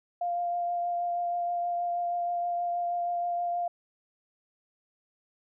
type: tone with vibrato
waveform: sine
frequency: 698.5 Hz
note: F5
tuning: in tune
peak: -27 dBFS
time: 0.21-3.68 s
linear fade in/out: 5 ms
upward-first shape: triangle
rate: 6.3 Hz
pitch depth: 14 cents each way
effects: none